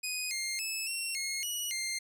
15% pulse tone with pitch steps, 2496 / 2118 / 2608 / 2726 / 2157 / 2921 / 2106 Hz, D#7 / C7 / E7 / F7 / C#7 / F#7 / C7, +5 / +21 / -19 / -43 / -48 / -23 / +11 cents, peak -26 dBFS, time 0.03-1.99 s, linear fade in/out 10 ms, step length 280 ms, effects none

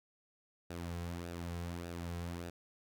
sawtooth tone with flanger, 86 Hz, F2, 26 cents flat, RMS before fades -42 dBFS, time 0.7-2.5 s, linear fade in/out 5 ms, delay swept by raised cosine 0.93 to 3.43 ms, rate 1.7 Hz, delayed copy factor -0.55, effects none

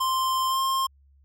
square tone with pitch glide, 1046.5 to 1062.3 Hz, C6 to C6, 0 to +26 cents, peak -23 dBFS, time 0-0.87 s, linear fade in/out 10 ms, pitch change +26 cents, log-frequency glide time 0.49-0.59 s, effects added 69 Hz sine -55 dBFS peak until 1.24 s

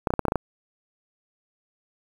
clicks, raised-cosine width 1 ms, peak -8 dBFS, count 8, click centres 0.072 / 0.105 / 0.138 / 0.193 / 0.253 / 0.283 / 0.321 / 0.357 s, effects 7-bit

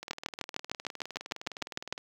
two click trains, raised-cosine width 0.2 ms, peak -14 / -23 dBFS, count 13 / 39, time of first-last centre 0.11-1.925 / 0.03-1.979 s, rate 6.61 / 19.5 Hz, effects high-pass 100 Hz 12 dB/octave + 8-bit

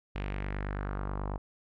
sawtooth tone with low-pass filter sweep, 49.25 Hz, G1, 9 cents sharp, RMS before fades -35 dBFS, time 0.15-1.38 s, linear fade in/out 10 ms, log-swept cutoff 2700 to 950 Hz, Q 2.5, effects none

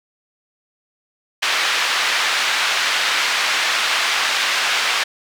pink band-pass noise, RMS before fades -19 dBFS, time 1.42-5.04 s, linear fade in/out 10 ms, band 1400 to 4200 Hz, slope 12 dB/octave, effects none

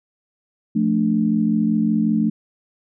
sine chord, D minor, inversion first, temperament equal, 174.61 / 220 / 293.7 Hz, F3 / A3 / D4, 0 / 0 / 0 cents, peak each -23 / -17 / -23 dBFS, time 0.75-2.3 s, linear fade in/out 10 ms, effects none

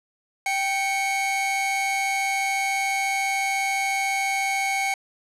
45% pulse tone pair together, 781.7 / 2211 Hz, G5 / C#7, -5 / -5 cents, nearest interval octave + tritone, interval 1800 cents, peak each -25 dBFS, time 0.46-4.94 s, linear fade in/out 2 ms, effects low-pass 11000 Hz 12 dB/octave

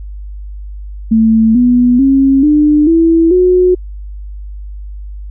sine tone with pitch steps, 222.7 / 245.7 / 271 / 299 / 329.8 / 363.9 Hz, A3 / B3 / C#4 / D4 / E4 / F#4, +21 / -9 / -39 / +31 / +1 / -29 cents, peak -5 dBFS, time 1.11-3.75 s, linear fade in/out 10 ms, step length 440 ms, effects added 50 Hz sine -23 dBFS peak until 5.3 s

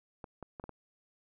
clicks, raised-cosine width 1 ms, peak -29 dBFS, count 5, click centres 0.242 / 0.427 / 0.598 / 0.64 / 0.693 s, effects none

